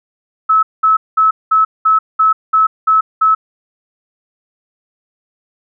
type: tone bursts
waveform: sine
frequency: 1298 Hz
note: E6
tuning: 27 cents flat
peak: -7 dBFS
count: 9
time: 0.49-3.35 s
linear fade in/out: 10 ms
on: 140 ms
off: 200 ms
effects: none